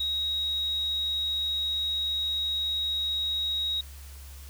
sine tone, 3795 Hz, A#7, 30 cents sharp, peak -26 dBFS, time 0-3.81 s, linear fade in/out 5 ms, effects added 69 Hz sine -42 dBFS peak until 4.49 s + white hiss -51 dBFS RMS until 4.49 s

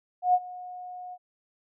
sine tone with ADSR envelope, 725 Hz, F#5, 35 cents flat, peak -16 dBFS, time 0.22-1.18 s, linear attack 120 ms, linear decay 48 ms, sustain -21 dB, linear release 49 ms, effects none

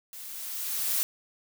blue noise with level ramp, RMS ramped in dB -43 to -26 dBFS, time 0.13-1.03 s, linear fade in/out 0 ms, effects none

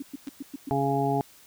sine tone bursts, 277.2 Hz, C#4, in tune, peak -31 dBFS, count 6, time 0-0.694 s, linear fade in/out 5 ms, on 24 ms, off 110 ms
clicks, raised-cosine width 0.2 ms, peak -29 dBFS, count 2, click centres 0.273 / 0.282 s
harmonic tone, 138.59 Hz, C#3, in tune, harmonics 1 / 2 / 3 / 5 / 6, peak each -29 / -29 / -29 / -29 / -29 dBFS, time 0.71-1.21 s, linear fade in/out 0 ms
effects white hiss -54 dBFS RMS until 1.46 s

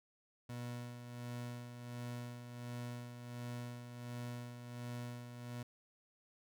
30% pulse tone with tremolo, 121.3 Hz, B2, 31 cents flat, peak -39 dBFS, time 0.49-5.63 s, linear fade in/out 5 ms, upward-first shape sine, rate 1.4 Hz, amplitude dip 55%, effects none

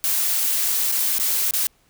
blue noise with dropouts, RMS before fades -21 dBFS, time 0.04-1.67 s, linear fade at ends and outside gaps 0 ms, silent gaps 0.916-0.922 / 1.184-1.198 / 1.509-1.536 s, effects pink hiss -61 dBFS RMS until 1.89 s

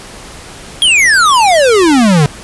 square exponential sweep, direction down, 3322 to 138.9 Hz, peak -6 dBFS, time 0.82-2.26 s, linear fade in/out 0 ms, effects pink hiss -31 dBFS RMS until 2.43 s + resampled to 24000 Hz

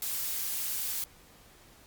blue noise, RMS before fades -33 dBFS, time 0.02-1.04 s, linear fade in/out 2 ms, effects pink hiss -57 dBFS RMS until 1.86 s + Opus 48 kbps

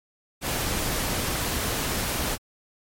pink noise, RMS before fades -27 dBFS, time 0.41-2.38 s, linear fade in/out 50 ms, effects MP3 64 kbps

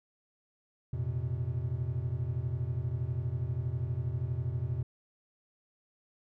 triangle chord, F suspended fourth, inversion none, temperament equal with one note detuned, 87.31 / 116.54 / 128.94 Hz, F2 / Bb2 / C3, 0 / 0 / -25 cents, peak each -35 / -33 / -32 dBFS, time 0.93-4.83 s, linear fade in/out 5 ms, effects none

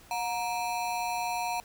square ring-modulated tone, 830.6 Hz, G#5, in tune, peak -27 dBFS, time 0.11-1.6 s, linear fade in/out 0 ms, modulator 108 Hz, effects pink hiss -55 dBFS RMS until 1.64 s

